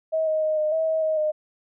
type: tone with pitch steps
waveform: sine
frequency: 638 / 626 / 622 / 613 / 642 / 638 / 629 / 613 Hz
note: D#5 / D#5 / D#5 / D#5 / E5 / D#5 / D#5 / D#5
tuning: +43 / +10 / -1 / -26 / -46 / +43 / +19 / -26 cents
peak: -20 dBFS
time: 0.12-1.32 s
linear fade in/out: 20 ms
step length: 150 ms
effects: none